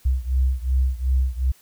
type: beating tone pair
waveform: sine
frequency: 63.7 / 66.4 Hz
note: C2 / C2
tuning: -46 / +26 cents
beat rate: 2.7 Hz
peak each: -20 / -22 dBFS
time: 0.05-1.52 s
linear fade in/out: 10 ms
effects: white hiss -55 dBFS RMS until 1.61 s